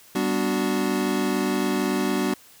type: chord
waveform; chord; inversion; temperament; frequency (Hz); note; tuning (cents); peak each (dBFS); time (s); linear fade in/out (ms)
square; G major seventh; none; equal; 196 / 246.9 / 293.7 / 370; G3 / B3 / D4 / F#4; 0 / 0 / 0 / 0; -28; 0.15-2.34; 5
effects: white hiss -51 dBFS RMS until 2.6 s